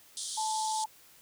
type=band-pass noise; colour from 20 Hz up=white; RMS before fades=-38 dBFS; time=0.17-0.84 s; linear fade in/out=0 ms; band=3200 to 10000 Hz; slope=96 dB/octave
type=tone; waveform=sine; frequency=872 Hz; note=A5; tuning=16 cents flat; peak=-30 dBFS; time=0.37-0.86 s; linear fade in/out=10 ms
effects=white hiss -58 dBFS RMS until 1.21 s